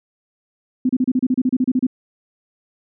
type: tone bursts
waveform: sine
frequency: 255 Hz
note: C4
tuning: 44 cents flat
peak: -13 dBFS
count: 14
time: 0.85-1.868 s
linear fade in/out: 5 ms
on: 43 ms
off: 32 ms
effects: none